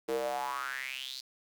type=tone with high-pass filter sweep; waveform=square; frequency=65.6 Hz; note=C2; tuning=5 cents sharp; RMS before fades=-36 dBFS; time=0.08-1.21 s; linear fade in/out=10 ms; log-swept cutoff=400 to 4600 Hz; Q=6.5; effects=9-bit